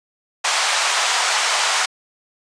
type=band-pass noise; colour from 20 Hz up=pink; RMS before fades=-19 dBFS; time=0.44-1.86 s; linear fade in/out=10 ms; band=750 to 8500 Hz; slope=24 dB/octave; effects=resampled to 22050 Hz